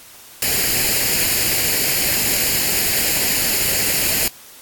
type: noise with comb filter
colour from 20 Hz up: white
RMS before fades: -18 dBFS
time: 0.42-4.28 s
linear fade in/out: 2 ms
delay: 0.42 ms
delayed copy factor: +0.6
effects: white hiss -42 dBFS RMS until 4.61 s + AAC 64 kbps